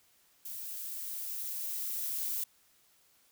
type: noise with level ramp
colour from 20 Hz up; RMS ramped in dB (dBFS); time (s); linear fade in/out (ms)
violet; -42 to -34; 0.45-2.44; 5
effects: white hiss -67 dBFS RMS until 3.31 s